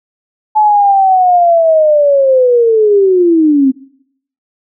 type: linear sweep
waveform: sine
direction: down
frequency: 863 to 258.7 Hz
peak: -5 dBFS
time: 0.55-3.72 s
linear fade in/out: 20 ms
effects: noise-tail reverb RT60 0.7 s tail -21 dB re dry